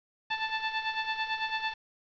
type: tone with tremolo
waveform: 15% pulse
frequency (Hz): 880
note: A5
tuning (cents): 0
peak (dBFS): -21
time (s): 0.3-1.74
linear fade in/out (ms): 10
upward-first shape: sine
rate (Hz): 9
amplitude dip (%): 70
effects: resampled to 11025 Hz + 8-bit